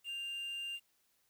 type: tone with quantisation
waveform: triangle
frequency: 2794 Hz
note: F7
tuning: in tune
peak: -37 dBFS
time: 0.04-0.8 s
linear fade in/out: 50 ms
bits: 10
effects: white hiss -75 dBFS RMS until 1.29 s